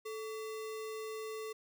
sine tone with sample-and-hold, 437 Hz, A4, 12 cents flat, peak -39 dBFS, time 0.05-1.53 s, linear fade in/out 10 ms, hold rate 1575 Hz, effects none

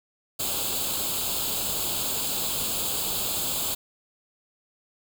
white noise with comb filter, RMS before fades -28 dBFS, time 0.39-3.75 s, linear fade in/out 10 ms, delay 0.26 ms, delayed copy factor +0.8, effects none

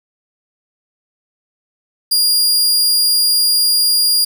sawtooth tone, 4828 Hz, D8, 47 cents sharp, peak -8 dBFS, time 2.11-4.25 s, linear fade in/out 10 ms, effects 7-bit

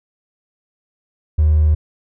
triangle tone with hard clipping, 77 Hz, D#2, 17 cents flat, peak -10 dBFS, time 1.38-1.75 s, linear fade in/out 10 ms, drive 3 dB, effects none

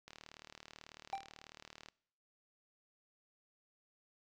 click train, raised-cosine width 0.2 ms, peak -33 dBFS, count 70, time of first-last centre 0.08-1.886 s, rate 38.2 Hz
triangle tone with exponential decay, 784 Hz, G5, in tune, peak -31 dBFS, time 1.13-1.29 s, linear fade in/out 1 ms, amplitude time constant 33 ms
effects noise-tail reverb RT60 0.8 s tail -25 dB re dry

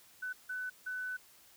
sine tone bursts at uneven times, 1500 Hz, F#6, 23 cents sharp, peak -36 dBFS, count 3, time 0.22-0.33 / 0.49-0.7 / 0.86-1.17 s, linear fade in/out 10 ms, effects white hiss -61 dBFS RMS until 1.56 s

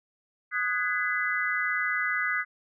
sine chord, G# minor seventh, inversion second, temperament equal with one note detuned, 1244.5 / 1480 / 1661.2 / 2015 Hz, D#6 / F#6 / G#6 / B6, 0 / 0 / 0 / +34 cents, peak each -33 / -30 / -32 / -29 dBFS, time 0.51-2.45 s, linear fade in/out 50 ms, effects none

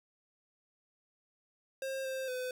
square tone with pitch steps, 534 / 527 / 506 Hz, C5 / C5 / B4, +35 / +12 / +42 cents, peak -36 dBFS, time 1.82-2.51 s, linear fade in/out 2 ms, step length 230 ms, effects none

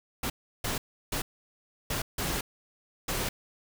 pink noise bursts at uneven times, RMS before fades -31 dBFS, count 6, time 0.23-0.3 / 0.64-0.78 / 1.12-1.22 / 1.9-2.02 / 2.18-2.41 / 3.08-3.29 s, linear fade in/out 5 ms, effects none

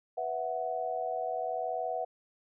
sine chord, B suspended fourth, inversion none, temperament equal, 493.9 / 659.3 / 740 Hz, B4 / E5 / F#5, 0 / 0 / 0 cents, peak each -38 / -35 / -34 dBFS, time 0.17-2.05 s, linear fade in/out 10 ms, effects none

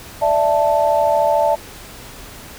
sine chord, D suspended second, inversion none, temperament just, 587.3 / 660.7 / 881 Hz, D5 / E5 / A5, 0 / +4 / +2 cents, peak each -17 dBFS, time 0.21-1.56 s, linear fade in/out 20 ms, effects pink hiss -37 dBFS RMS until 2.58 s

